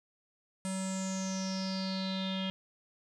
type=tone with low-pass filter sweep; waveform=square; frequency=190 Hz; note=F#3; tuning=46 cents sharp; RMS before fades=-35 dBFS; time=0.65-2.5 s; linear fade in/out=0 ms; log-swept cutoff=8800 to 3200 Hz; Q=8.7; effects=none